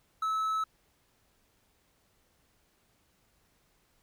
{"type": "tone", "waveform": "triangle", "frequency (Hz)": 1300, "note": "E6", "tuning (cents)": -24, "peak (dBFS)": -26, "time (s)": [0.22, 0.64], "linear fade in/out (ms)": 5, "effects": ["pink hiss -70 dBFS RMS until 4.02 s"]}